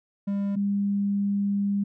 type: tone pair in turn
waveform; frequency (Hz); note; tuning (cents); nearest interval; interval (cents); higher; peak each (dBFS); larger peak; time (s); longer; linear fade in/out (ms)
triangle / sine; 200 / 200.9; G3 / G3; +35 / +43; unison; 8; second; -22; neither; 0.27-0.56 / 0.56-1.84; second; 10
effects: none